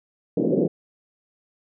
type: band-pass noise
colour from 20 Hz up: white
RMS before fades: -21 dBFS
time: 0.37-0.68 s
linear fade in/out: 5 ms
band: 150 to 520 Hz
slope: 48 dB/octave
effects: none